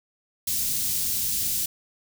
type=band-stop noise; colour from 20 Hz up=white; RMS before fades=-26 dBFS; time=0.47-1.66 s; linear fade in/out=5 ms; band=190 to 4600 Hz; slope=12 dB/octave; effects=none